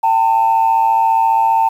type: tone pair together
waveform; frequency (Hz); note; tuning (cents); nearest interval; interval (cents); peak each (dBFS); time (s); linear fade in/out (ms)
sine; 784.2 / 899; G5 / A5; 0 / +37; major second; 237; -15 / -10; 0.03-1.69; 10
effects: tanh soft clip ceiling -5 dBFS + 7-bit